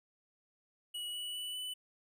square tone with pitch steps, 2923 / 2945 / 2967 / 2990 Hz, F#7 / F#7 / F#7 / F#7, -22 / -9 / +4 / +17 cents, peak -39 dBFS, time 0.94-1.74 s, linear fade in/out 10 ms, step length 200 ms, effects none

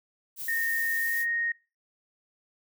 violet noise, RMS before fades -36 dBFS, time 0.36-1.26 s, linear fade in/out 50 ms
sine tone with pitch glide, 1839 to 1862.5 Hz, A#6 to A#6, -24 to -2 cents, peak -26 dBFS, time 0.48-1.52 s, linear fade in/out 5 ms, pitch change +22 cents, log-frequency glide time 0.99-1.25 s
effects noise-tail reverb RT60 0.3 s tail -21 dB re dry

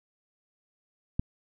click, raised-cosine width 5 ms, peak -14 dBFS, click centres 1.195 s, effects none

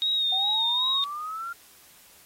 sine tone with vibrato, 3729 Hz, A#7, in tune, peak -22 dBFS, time 0.02-1.04 s, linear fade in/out 0 ms, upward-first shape sine, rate 2.6 Hz, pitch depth 40 cents each way
sine linear sweep, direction up, 740 to 1400 Hz, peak -31 dBFS, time 0.32-1.53 s, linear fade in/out 5 ms
effects white hiss -54 dBFS RMS until 2.25 s + AAC 48 kbps

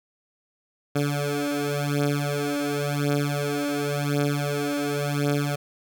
15% pulse beating tone pair, 143.8 / 144.72 Hz, D3 / D3, -36 / -25 cents, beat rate 0.92 Hz, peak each -20 dBFS, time 0.95-5.56 s, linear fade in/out 10 ms, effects none

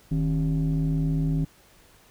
sine tone with frequency modulation, 155.56 Hz, D#3, in tune, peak -20 dBFS, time 0.11-1.45 s, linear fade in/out 10 ms, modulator 115 Hz, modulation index 0.81, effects tanh soft clip ceiling -18 dBFS + pink hiss -56 dBFS RMS until 2.1 s

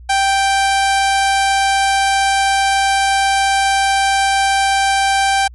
sawtooth tone, 784 Hz, G5, in tune, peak -8 dBFS, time 0.09-5.48 s, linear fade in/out 10 ms, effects added 60 Hz sine -34 dBFS peak until 5.54 s + MP3 48 kbps

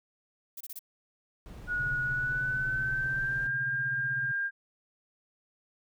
violet noise bursts, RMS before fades -41 dBFS, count 4, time 0.57-0.792 s, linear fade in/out 5 ms, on 36 ms, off 26 ms
brown noise, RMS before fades -43 dBFS, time 1.46-3.47 s, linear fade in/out 0 ms
sine tone with pitch glide, 1455 to 1605.1 Hz, F#6 to G6, -29 to +41 cents, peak -28 dBFS, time 1.67-4.51 s, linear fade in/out 50 ms, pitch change +170 cents, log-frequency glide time 2.01-3.54 s
sine tone with tremolo, 130.81 Hz, C3, in tune, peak -35 dBFS, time 1.79-4.32 s, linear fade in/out 10 ms, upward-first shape sine, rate 16 Hz, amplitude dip 90%
effects none

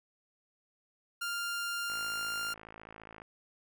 sawtooth tone, 1398 Hz, F6, 1 cent sharp, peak -30 dBFS, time 1.21-2.54 s, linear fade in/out 10 ms
click train, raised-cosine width 0.5 ms, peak -33 dBFS, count 73, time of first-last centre 1.9-3.219 s, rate 54.6 Hz
effects none

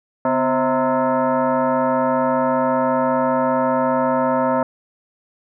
sine tone with frequency modulation, 138.59 Hz, C#3, in tune, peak -15 dBFS, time 0.25-4.63 s, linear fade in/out 2 ms, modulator 392 Hz, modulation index 2.6, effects none

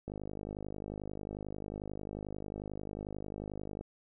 click train, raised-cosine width 2 ms, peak -27 dBFS, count 192, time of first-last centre 0.08-3.81 s, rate 51.2 Hz, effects none

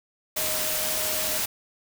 sine tone in noise, 622.3 Hz, D#5, in tune, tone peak -35 dBFS, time 0.36-1.38 s, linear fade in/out 10 ms, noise white, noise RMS -27 dBFS, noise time 0.36-1.46 s, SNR -11 dB, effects none

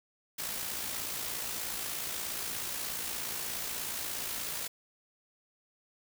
white noise with amplitude modulation, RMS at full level -35 dBFS, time 0.38-4.68 s, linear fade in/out 10 ms, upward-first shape sine, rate 56.8 Hz, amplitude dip 40%, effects none

